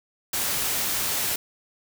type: noise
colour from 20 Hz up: white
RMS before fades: -26 dBFS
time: 0.33-1.36 s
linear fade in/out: 5 ms
effects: none